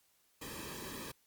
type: noise with comb filter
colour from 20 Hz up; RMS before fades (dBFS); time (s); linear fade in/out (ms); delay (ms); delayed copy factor
pink; -45; 0.41-1.12; 10; 1.4; -0.8
effects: white hiss -72 dBFS RMS until 1.26 s + Opus 48 kbps